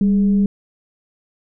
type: tone with frequency modulation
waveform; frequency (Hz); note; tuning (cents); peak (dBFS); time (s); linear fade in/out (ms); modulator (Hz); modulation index
sine; 198.6; G3; +23; -12; 0.01-0.46; 2; 223; 0.23
effects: none